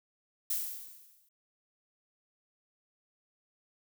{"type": "noise with exponential decay", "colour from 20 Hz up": "violet", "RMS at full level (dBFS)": -30, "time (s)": [0.5, 1.29], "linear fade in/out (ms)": 5, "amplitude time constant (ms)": 170, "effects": []}